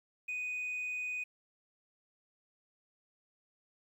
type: tone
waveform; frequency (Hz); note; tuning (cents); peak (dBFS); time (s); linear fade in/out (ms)
sine; 2489; D#7; 0; -33; 0.28-1.24; 10
effects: tanh soft clip ceiling -33 dBFS + 11-bit